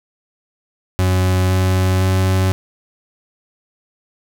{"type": "tone with pitch steps", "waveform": "40% pulse", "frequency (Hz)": [92.5, 93.3, 94.12], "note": ["F#2", "F#2", "F#2"], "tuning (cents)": [0, 15, 30], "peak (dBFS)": -12, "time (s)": [0.99, 2.52], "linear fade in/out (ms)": 0, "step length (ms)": 510, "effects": []}